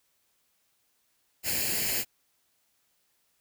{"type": "noise with comb filter", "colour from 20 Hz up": "white", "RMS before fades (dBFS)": -29, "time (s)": [1.43, 2.05], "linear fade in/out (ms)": 50, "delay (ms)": 0.42, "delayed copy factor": 0.75, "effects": ["white hiss -72 dBFS RMS until 3.4 s"]}